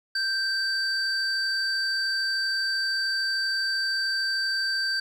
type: tone pair together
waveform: sine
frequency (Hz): 1568 / 4631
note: G6 / D8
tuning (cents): 0 / -25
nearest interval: octave + perfect fifth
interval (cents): 1875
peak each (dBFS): -25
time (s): 0.15-5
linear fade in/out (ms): 5
effects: tanh soft clip ceiling -20 dBFS + 9-bit